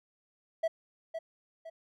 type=tone with echo; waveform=triangle; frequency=653 Hz; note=E5; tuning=17 cents flat; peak=-24 dBFS; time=0.63-0.68 s; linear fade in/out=10 ms; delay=510 ms; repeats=2; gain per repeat=-8 dB; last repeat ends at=1.7 s; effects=none